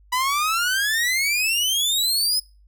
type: exponential sweep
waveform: sawtooth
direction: up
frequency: 980 to 5160 Hz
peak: -16 dBFS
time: 0.12-2.4 s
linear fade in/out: 10 ms
effects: noise-tail reverb RT60 0.3 s tail -22 dB re dry + added 50 Hz sine -50 dBFS peak until 2.67 s